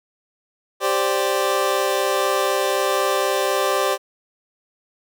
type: chord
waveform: 25% pulse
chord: G suspended fourth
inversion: none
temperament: equal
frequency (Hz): 392 / 523.3 / 587.3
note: G4 / C5 / D5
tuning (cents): 0 / 0 / 0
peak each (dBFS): -19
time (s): 0.8-3.98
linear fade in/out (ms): 50
effects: none